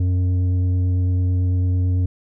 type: tone with tanh clipping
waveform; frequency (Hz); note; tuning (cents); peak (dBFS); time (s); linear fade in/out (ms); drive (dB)
sine; 90.9; F#2; -30; -17; 0-2.06; 5; 7
effects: none